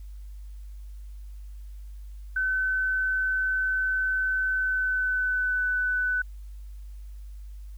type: tone with pitch glide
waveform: sine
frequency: 1521 to 1498.3 Hz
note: F#6 to F#6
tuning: +47 to +21 cents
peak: -23 dBFS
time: 2.36-6.22 s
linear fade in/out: 5 ms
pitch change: -26 cents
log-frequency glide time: 4.51-5.74 s
effects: added 50 Hz sine -38 dBFS peak until 7.77 s + white hiss -65 dBFS RMS until 7.77 s